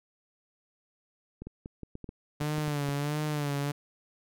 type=clicks; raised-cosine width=3 ms; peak=-27 dBFS; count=11; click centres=1.42 / 1.47 / 1.659 / 1.833 / 1.954 / 2.043 / 2.091 / 2.417 / 2.582 / 2.68 / 2.889 s
type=tone with vibrato; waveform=sawtooth; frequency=146.83 Hz; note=D3; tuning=in tune; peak=-25 dBFS; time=2.4-3.72 s; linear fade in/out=10 ms; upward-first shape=sine; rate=1.5 Hz; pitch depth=63 cents each way
effects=none